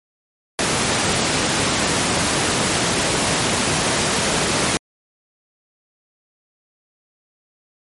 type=high-pass noise; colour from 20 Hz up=pink; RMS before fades=-19 dBFS; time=0.59-4.77 s; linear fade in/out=0 ms; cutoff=120 Hz; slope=12 dB/octave; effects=MP3 48 kbps